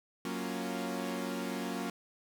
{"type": "chord", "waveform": "sawtooth", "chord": "Gb major seventh", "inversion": "none", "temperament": "equal", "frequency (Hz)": [185, 233.1, 277.2, 349.2], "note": ["Gb3", "Bb3", "Db4", "F4"], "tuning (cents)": [0, 0, 0, 0], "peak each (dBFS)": [-36, -35, -36, -39], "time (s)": [0.25, 1.9], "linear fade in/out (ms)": 2, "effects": []}